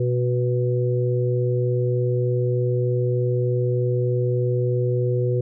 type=harmonic tone; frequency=123.3 Hz; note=B2; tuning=2 cents flat; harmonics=1 / 3 / 4; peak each=-20 / -25 / -26 dBFS; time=0-5.41 s; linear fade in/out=5 ms; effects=none